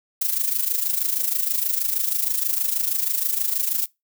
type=noise with amplitude modulation; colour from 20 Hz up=violet; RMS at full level=-20 dBFS; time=0.21-3.86 s; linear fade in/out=5 ms; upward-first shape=sine; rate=26.3 Hz; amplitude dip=70%; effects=noise-tail reverb RT60 0.2 s tail -23 dB re dry